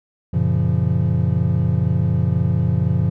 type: chord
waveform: triangle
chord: Gb major seventh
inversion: none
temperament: equal with one note detuned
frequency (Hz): 92.5 / 116.54 / 138.59 / 171.61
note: Gb2 / Bb2 / Db3 / F3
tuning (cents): 0 / 0 / 0 / -30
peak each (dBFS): -19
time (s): 0.33-3.1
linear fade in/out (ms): 10
effects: none